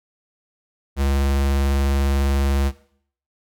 square tone with vibrato, 69 Hz, C#2, 7 cents flat, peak -18 dBFS, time 0.96-2.72 s, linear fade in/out 50 ms, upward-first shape triangle, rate 20 Hz, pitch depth 40 cents each way, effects noise-tail reverb RT60 0.6 s tail -18 dB re dry

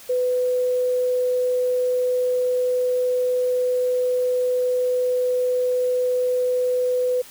sine tone, 500 Hz, B4, 21 cents sharp, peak -18 dBFS, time 0.09-7.22 s, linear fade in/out 10 ms, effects white hiss -44 dBFS RMS until 7.3 s

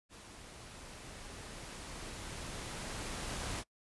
pink noise with level ramp, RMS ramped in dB -53 to -39 dBFS, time 0.09-3.64 s, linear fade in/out 50 ms, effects noise-tail reverb RT60 0.1 s tail -23 dB re dry + resampled to 24000 Hz

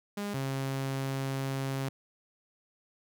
sawtooth tone pair in turn, 203.8 / 135.14 Hz, G#3 / C#3, -32 / -44 cents, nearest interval perfect fifth, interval 712 cents, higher first, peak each -29 / -27 dBFS, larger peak second, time 0.17-0.34 / 0.34-1.89 s, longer second, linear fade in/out 5 ms, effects none

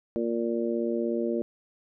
harmonic tone, 116.54 Hz, A#2, in tune, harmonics 2 / 3 / 4 / 5, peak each -30 / -29 / -32 / -34 dBFS, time 0.16-1.42 s, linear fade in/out 0 ms, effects none

